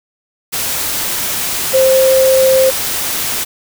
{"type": "tone in noise", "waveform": "sine", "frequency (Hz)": 526, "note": "C5", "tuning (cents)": 9, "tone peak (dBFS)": -7, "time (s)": [1.73, 2.71], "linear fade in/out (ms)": 20, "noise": "white", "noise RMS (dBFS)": -18, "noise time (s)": [0.52, 3.45], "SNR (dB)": 8, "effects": []}